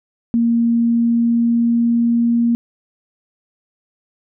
sine tone with pitch glide, 233.1 to 234.9 Hz, A#3 to A#3, 0 to +13 cents, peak -12 dBFS, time 0.34-2.55 s, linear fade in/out 0 ms, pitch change +13 cents, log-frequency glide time 0.57-2.35 s, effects none

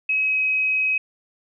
sine tone with pitch glide, 2554 to 2539 Hz, D#7 to D#7, +45 to +34 cents, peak -18 dBFS, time 0.09-0.98 s, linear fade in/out 5 ms, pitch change -11 cents, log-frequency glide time 0.19-0.41 s, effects none

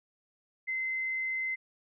sine tone, 2062 Hz, C7, 26 cents flat, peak -30 dBFS, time 0.67-1.56 s, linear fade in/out 20 ms, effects none

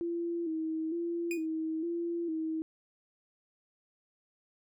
sine tone with vibrato, 329.6 Hz, E4, in tune, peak -31 dBFS, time 0.01-2.62 s, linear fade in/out 0 ms, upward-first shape square, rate 1.1 Hz, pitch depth 57 cents each way
45% pulse tone with exponential decay, 2466 Hz, D#7, 16 cents flat, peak -33 dBFS, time 1.31-1.46 s, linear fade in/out 1 ms, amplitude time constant 31 ms
effects none

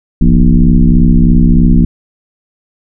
sine tone with frequency modulation, 102.1 Hz, G#2, 29 cents flat, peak -3 dBFS, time 0.21-1.85 s, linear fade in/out 5 ms, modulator 63.2 Hz, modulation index 2.5, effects none

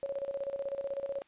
sine tone with tremolo, 554.4 Hz, C#5, in tune, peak -31 dBFS, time 0.03-1.22 s, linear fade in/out 0 ms, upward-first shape square, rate 16 Hz, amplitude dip 70%, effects white hiss -66 dBFS RMS until 1.27 s + resampled to 8000 Hz

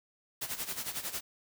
white noise with tremolo, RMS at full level -35 dBFS, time 0.41-1.21 s, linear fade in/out 10 ms, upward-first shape sine, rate 11 Hz, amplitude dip 75%, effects none

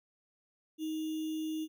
sine tone with sample-and-hold, 314.3 Hz, D#4, 18 cents sharp, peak -33 dBFS, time 0.78-1.68 s, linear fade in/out 50 ms, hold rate 3150 Hz, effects none

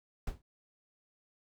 brown noise with exponential decay, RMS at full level -31 dBFS, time 0.27-0.42 s, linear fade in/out 5 ms, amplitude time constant 31 ms, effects none

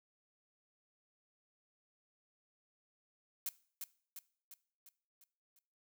blue noise with echo, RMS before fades -38 dBFS, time 3.46-3.49 s, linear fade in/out 2 ms, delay 350 ms, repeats 6, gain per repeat -5 dB, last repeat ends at 5.59 s, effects noise-tail reverb RT60 0.5 s tail -20 dB re dry

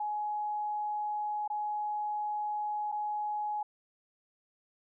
sine tone with dropouts, 840 Hz, G#5, 19 cents sharp, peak -31 dBFS, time 0-3.63 s, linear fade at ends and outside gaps 5 ms, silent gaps 1.478-1.5 / 2.918-2.923 s, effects none

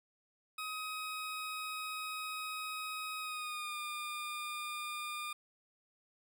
20% pulse tone with pitch glide, 1263 to 1206.7 Hz, D#6 to D6, +26 to +47 cents, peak -34 dBFS, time 0.58-5.33 s, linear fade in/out 5 ms, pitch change -79 cents, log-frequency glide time 3.19-3.77 s, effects none

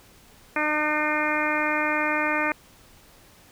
harmonic tone, 302.9 Hz, D#4, 46 cents flat, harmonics 1 / 2 / 3 / 4 / 5 / 6 / 7 / 8, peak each -30 / -30 / -30 / -30 / -30 / -30 / -30 / -30 dBFS, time 0.56-2.52 s, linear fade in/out 2 ms, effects pink hiss -53 dBFS RMS until 3.51 s

